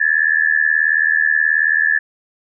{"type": "tone with amplitude modulation", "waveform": "sine", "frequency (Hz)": 1730, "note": "A6", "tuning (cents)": -30, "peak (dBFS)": -8, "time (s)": [0, 1.99], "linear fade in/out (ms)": 10, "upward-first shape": "sine", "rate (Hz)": 78.6, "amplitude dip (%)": 95, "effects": []}